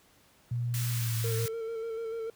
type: tone with pitch glide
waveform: sine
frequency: 120 to 113.72 Hz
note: B2 to A#2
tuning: -49 to -42 cents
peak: -28 dBFS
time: 0.51-1.46 s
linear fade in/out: 5 ms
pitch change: -93 cents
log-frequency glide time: 0.9-1.15 s
type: high-pass noise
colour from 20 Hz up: white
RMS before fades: -38 dBFS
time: 0.74-1.48 s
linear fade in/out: 0 ms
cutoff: 1100 Hz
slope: 24 dB/octave
type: tone with vibrato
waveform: triangle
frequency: 453.1 Hz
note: A#4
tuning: 49 cents flat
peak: -31 dBFS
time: 1.24-2.3 s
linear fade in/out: 2 ms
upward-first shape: square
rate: 6.8 Hz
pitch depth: 25 cents each way
effects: pink hiss -62 dBFS RMS until 2.35 s + high-pass 60 Hz 12 dB/octave